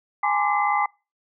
sine tone cluster, 824 / 883 / 1032 / 1177 / 2041 Hz, G#5 / A5 / C6 / D6 / C7, -14 / +6 / -24 / +3 / -44 cents, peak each -22 / -30 / -28 / -25 / -27 dBFS, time 0.23-0.86 s, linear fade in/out 5 ms, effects noise-tail reverb RT60 0.3 s tail -26 dB re dry

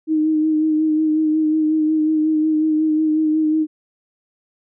sine tone with vibrato, 311.1 Hz, D#4, in tune, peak -14 dBFS, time 0.07-3.67 s, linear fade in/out 50 ms, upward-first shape sine, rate 5.5 Hz, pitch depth 25 cents each way, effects none

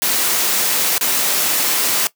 white noise with dropouts, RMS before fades -17 dBFS, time 0.02-2.07 s, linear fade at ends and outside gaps 0 ms, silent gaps 0.98-1.011 s, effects noise-tail reverb RT60 0.1 s tail -18 dB re dry + high-pass 200 Hz 12 dB/octave

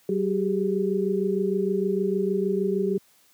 sine tone cluster, 190.3 / 381.9 / 408.4 Hz, F#3 / G4 / G#4, +49 / -45 / -29 cents, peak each -26 dBFS, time 0.09-2.98 s, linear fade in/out 2 ms, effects white hiss -60 dBFS RMS until 3.33 s + high-pass 100 Hz 12 dB/octave

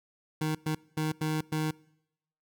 25% pulse tone bursts at uneven times, 155.56 Hz, D#3, in tune, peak -24 dBFS, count 5, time 0.41-0.55 / 0.66-0.75 / 0.97-1.12 / 1.21-1.41 / 1.52-1.71 s, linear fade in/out 5 ms, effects noise-tail reverb RT60 0.8 s tail -24 dB re dry

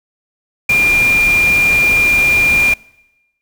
sine tone in noise, 2400 Hz, D7, 37 cents sharp, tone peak -9 dBFS, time 0.69-2.74 s, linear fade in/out 5 ms, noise pink, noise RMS -23 dBFS, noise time 0.69-2.74 s, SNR +11 dB, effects noise-tail reverb RT60 1.0 s tail -24 dB re dry

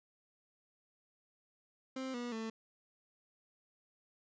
30% pulse tone with pitch steps, 262.3 / 241.9 / 223.1 Hz, C4 / B3 / A3, +4 / -36 / +24 cents, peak -36 dBFS, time 1.96-2.5 s, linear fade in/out 5 ms, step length 180 ms, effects resampled to 16000 Hz

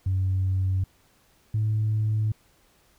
sine tone pair in turn, 94.3 / 107.92 Hz, F#2 / A2, +33 / -33 cents, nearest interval major second, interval 234 cents, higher second, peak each -20 dBFS, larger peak neither, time 0.06-0.84 / 1.54-2.32 s, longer neither, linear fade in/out 5 ms, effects tanh soft clip ceiling -18 dBFS + pink hiss -62 dBFS RMS until 2.98 s

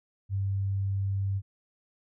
sine tone, 98 Hz, G2, in tune, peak -26 dBFS, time 0.29-1.42 s, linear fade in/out 50 ms, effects none

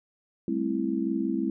sine chord, A minor seventh, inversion third, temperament just, 198 / 220 / 264 / 330 Hz, G3 / A3 / C4 / E4, +18 / 0 / +16 / +2 cents, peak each -32 / -32 / -30 / -29 dBFS, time 0.48-1.5 s, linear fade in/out 2 ms, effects none

